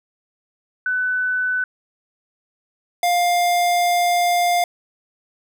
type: tone pair in turn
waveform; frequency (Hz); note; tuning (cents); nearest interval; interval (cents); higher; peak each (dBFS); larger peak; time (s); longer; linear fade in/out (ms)
sine / square; 1500 / 703.2; F#6 / F5; +23 / +12; octave + minor second; 1311; first; -18 / -16; second; 0.86-1.64 / 3.03-4.64; second; 2
effects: none